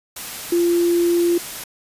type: tone in noise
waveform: sine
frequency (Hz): 344.6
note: F4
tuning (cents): -23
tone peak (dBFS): -14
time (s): 0.52-1.38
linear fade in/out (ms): 5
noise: white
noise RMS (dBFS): -31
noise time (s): 0.16-1.64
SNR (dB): +14
effects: resampled to 32000 Hz